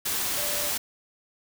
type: tone in noise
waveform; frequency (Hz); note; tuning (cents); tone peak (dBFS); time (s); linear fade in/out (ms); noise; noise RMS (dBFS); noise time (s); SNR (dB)
sine; 587.3; D5; 0; -36; 0.37-0.7; 10; white; -28; 0.05-0.78; -11
effects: none